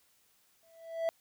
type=tone with exponential growth; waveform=triangle; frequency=659.3 Hz; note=E5; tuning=in tune; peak=-24 dBFS; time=0.63-1.09 s; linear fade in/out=0 ms; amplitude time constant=100 ms; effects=white hiss -69 dBFS RMS until 1.2 s